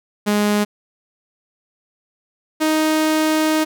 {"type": "tone pair in turn", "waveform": "sawtooth", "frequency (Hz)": [207.7, 312.1], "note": ["G#3", "D#4"], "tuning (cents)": [0, 5], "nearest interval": "perfect fifth", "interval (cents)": 705, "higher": "second", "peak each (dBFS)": -11, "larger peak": "neither", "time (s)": [[0.26, 0.65], [2.6, 3.65]], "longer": "second", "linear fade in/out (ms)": 20, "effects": []}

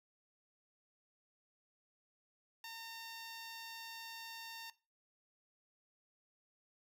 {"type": "tone", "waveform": "10% pulse", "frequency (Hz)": 912, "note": "A#5", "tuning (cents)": -38, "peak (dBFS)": -38, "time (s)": [2.64, 4.7], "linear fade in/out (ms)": 2, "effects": ["noise-tail reverb RT60 0.3 s tail -17 dB re dry"]}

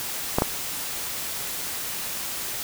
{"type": "clicks", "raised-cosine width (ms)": 1, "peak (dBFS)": -5, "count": 2, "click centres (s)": [0.385, 0.421], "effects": ["white hiss -31 dBFS RMS until 2.63 s"]}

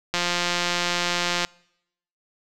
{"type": "click train", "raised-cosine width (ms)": 0.2, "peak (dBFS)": -6, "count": 230, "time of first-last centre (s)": [0.14, 1.449], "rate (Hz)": 175, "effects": ["noise-tail reverb RT60 0.8 s tail -26 dB re dry"]}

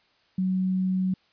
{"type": "tone", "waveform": "sine", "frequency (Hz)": 186.6, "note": "F#3", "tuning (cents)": 15, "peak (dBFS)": -22, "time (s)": [0.38, 1.14], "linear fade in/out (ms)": 5, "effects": ["white hiss -64 dBFS RMS until 1.32 s", "resampled to 11025 Hz"]}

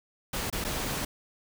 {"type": "noise with dropouts", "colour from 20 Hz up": "pink", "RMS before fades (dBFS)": -32, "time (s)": [0.33, 1.05], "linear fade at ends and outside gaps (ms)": 5, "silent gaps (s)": [[0.501, 0.526], [0.642, 0.647]], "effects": []}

